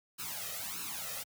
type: noise with flanger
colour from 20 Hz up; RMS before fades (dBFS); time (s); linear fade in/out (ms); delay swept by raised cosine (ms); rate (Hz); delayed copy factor
white; -40; 0.18-1.24; 20; 0.74 to 1.61; 1.6; +0.85
effects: high-pass 80 Hz 12 dB/octave